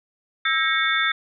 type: tone cluster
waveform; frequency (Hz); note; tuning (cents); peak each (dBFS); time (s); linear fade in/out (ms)
sine; 1313 / 1613 / 1885 / 2203 / 3544; E6 / G6 / A#6 / C#7 / A7; -7 / +49 / +19 / -11 / +12; -25; 0.45-1.12; 5
effects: none